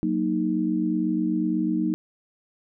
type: chord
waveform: sine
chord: D# minor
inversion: first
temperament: equal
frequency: 185 / 233.1 / 311.1 Hz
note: F#3 / A#3 / D#4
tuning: 0 / 0 / 0 cents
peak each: -27 / -27 / -24 dBFS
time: 0.03-1.94 s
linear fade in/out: 0 ms
effects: none